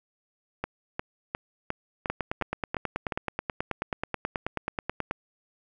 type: two click trains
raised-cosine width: 0.5 ms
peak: -14 / -13 dBFS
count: 8 / 29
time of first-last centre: 0.64-3.122 / 2.1-5.111 s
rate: 2.82 / 9.3 Hz
effects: none